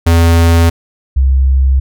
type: tone pair in turn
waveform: square / sine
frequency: 83.8 / 66.35 Hz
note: E2 / C2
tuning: +29 / +25 cents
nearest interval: major third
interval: 404 cents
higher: first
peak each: -6 dBFS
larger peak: neither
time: 0.06-0.7 / 1.16-1.8 s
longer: neither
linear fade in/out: 10 ms
effects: none